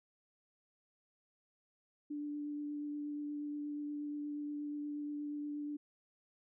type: tone with vibrato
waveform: sine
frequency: 293.7 Hz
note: D4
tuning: in tune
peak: -38 dBFS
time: 2.1-5.77 s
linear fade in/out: 10 ms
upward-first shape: triangle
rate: 8.4 Hz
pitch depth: 12 cents each way
effects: none